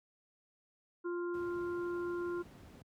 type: harmonic tone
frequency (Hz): 349.2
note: F4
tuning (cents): 0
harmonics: 1 / 3 / 4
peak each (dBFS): -35 / -47 / -47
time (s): 1.04-2.43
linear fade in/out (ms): 20
type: noise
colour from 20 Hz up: brown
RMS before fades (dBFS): -49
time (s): 1.34-2.82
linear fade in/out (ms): 2
effects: high-pass 100 Hz 12 dB/octave